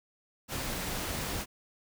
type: noise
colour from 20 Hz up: pink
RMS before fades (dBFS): -35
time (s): 0.48-1.46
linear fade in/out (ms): 50
effects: none